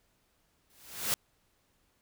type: noise with exponential growth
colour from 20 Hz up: white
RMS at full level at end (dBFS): -27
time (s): 0.7-1.14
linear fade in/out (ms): 1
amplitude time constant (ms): 95
effects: pink hiss -72 dBFS RMS until 2.01 s